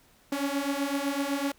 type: beating tone pair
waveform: sawtooth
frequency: 275.8 / 283.7 Hz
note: C#4 / C#4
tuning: -9 / +40 cents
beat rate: 7.9 Hz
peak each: -27 / -26 dBFS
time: 0.32-1.52 s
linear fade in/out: 5 ms
effects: pink hiss -61 dBFS RMS until 1.58 s